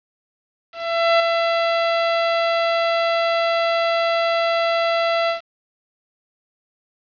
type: tone with ADSR envelope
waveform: sawtooth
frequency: 671 Hz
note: E5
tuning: 31 cents sharp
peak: -8 dBFS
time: 0.72-5.41 s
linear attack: 480 ms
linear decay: 3 ms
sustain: -5 dB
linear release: 120 ms
effects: resampled to 11025 Hz + 7-bit